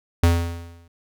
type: tone with exponential decay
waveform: square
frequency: 85 Hz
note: F2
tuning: 46 cents flat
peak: -12 dBFS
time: 0.23-0.88 s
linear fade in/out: 5 ms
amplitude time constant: 140 ms
effects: none